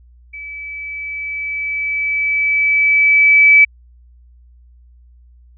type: tone with level ramp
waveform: sine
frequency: 2300 Hz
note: D7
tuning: 37 cents flat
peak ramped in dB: -28 to -4 dBFS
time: 0.33-3.65 s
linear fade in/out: 10 ms
effects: added 60 Hz sine -43 dBFS peak until 5.57 s